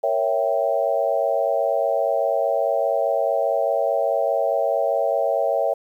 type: chord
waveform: sine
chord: A# diminished seventh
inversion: none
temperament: equal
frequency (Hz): 466.2 / 554.4 / 659.3 / 784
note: A#4 / C#5 / E5 / G5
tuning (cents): 0 / 0 / 0 / 0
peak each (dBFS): -27 / -22 / -22 / -26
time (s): 0.03-5.74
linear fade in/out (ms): 10
effects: 9-bit